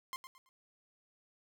sawtooth tone with echo, 1052 Hz, C6, 9 cents sharp, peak -35 dBFS, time 0.13-0.16 s, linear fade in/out 0 ms, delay 110 ms, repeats 3, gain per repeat -10 dB, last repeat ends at 0.49 s, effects none

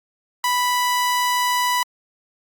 sawtooth tone, 987.8 Hz, B5, in tune, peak -14 dBFS, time 0.44-1.83 s, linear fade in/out 2 ms, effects Opus 48 kbps

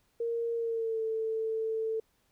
sine tone with pitch glide, 464.7 to 444 Hz, A#4 to A4, -5 to +16 cents, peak -29 dBFS, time 0.2-2 s, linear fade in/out 5 ms, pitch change -79 cents, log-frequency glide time 0.55-1.02 s, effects pink hiss -72 dBFS RMS until 2.31 s

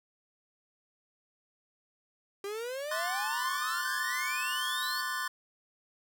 45% pulse exponential sweep, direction up, 392 to 4555 Hz, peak -35 dBFS, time 2.44-5.01 s, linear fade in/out 2 ms
square chord, D dominant seventh, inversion third, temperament equal, 1046.5 / 1174.7 / 1480 / 1760 Hz, C6 / D6 / F#6 / A6, 0 / 0 / 0 / 0 cents, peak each -38 / -41 / -39 / -37 dBFS, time 2.91-5.28 s, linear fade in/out 5 ms
effects none

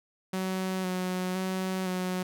sawtooth tone with vibrato, 185.5 Hz, F#3, 5 cents sharp, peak -25 dBFS, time 0.33-2.23 s, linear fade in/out 5 ms, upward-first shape square, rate 0.98 Hz, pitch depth 19 cents each way, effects none

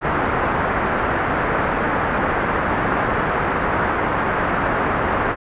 white low-pass noise, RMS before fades -20 dBFS, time 0.01-5.36 s, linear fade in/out 50 ms, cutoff 1600 Hz, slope 24 dB/octave, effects resampled to 8000 Hz

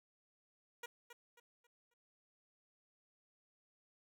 10% pulse tone with echo, 477.2 Hz, A#4, 41 cents sharp, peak -36 dBFS, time 0.83-0.86 s, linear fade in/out 5 ms, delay 270 ms, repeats 4, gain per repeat -9 dB, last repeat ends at 1.94 s, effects none

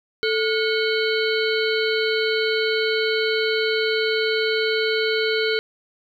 harmonic tone with a mistuned harmonic, 440 Hz, A4, in tune, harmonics 1 / 3 / 5 / 7 / 9 / 10, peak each -21 / -26 / -28 / -29 / -31 / -31 dBFS, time 0.23-5.59 s, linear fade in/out 0 ms, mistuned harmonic 3, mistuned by +150 cents, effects 9-bit

